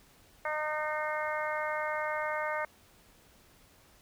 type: harmonic tone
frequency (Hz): 305.5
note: D#4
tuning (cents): -32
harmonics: 2 / 3 / 4 / 5 / 6 / 7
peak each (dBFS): -35 / -37 / -38 / -39 / -40 / -40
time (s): 0.45-2.65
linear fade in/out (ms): 2
effects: pink hiss -61 dBFS RMS until 4.01 s